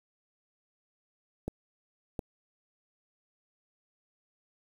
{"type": "clicks", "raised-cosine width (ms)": 2, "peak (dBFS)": -20, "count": 2, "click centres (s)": [1.48, 2.192], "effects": ["8-bit"]}